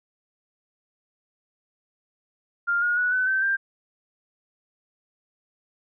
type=tone with pitch steps; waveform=sine; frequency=1400 / 1435.2 / 1471.3 / 1508.3 / 1546.2 / 1585.1 Hz; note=F6 / F6 / F#6 / F#6 / G6 / G6; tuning=+4 / +47 / -10 / +33 / -24 / +19 cents; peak=-20 dBFS; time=2.67-3.57 s; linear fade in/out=20 ms; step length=150 ms; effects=none